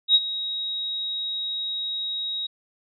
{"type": "tone with ADSR envelope", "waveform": "sine", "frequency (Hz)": 3797, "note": "A#7", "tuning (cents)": 31, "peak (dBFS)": -11, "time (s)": [0.08, 2.47], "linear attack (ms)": 69, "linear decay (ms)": 40, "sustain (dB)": -15, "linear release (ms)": 10, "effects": []}